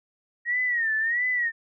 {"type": "tone with vibrato", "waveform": "sine", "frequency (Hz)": 1874, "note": "A#6", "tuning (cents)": 9, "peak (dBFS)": -22, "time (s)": [0.45, 1.52], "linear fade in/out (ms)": 50, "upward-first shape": "sine", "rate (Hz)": 1.5, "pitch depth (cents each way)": 120, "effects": []}